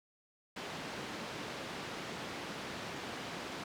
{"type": "band-pass noise", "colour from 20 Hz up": "pink", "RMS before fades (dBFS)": -43, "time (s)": [0.56, 3.64], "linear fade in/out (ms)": 5, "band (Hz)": [170, 4400], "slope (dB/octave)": 12, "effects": []}